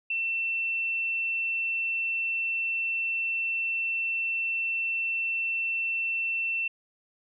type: tone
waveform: sine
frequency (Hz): 2690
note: E7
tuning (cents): +34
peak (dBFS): -26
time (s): 0.1-6.68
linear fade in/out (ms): 5
effects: none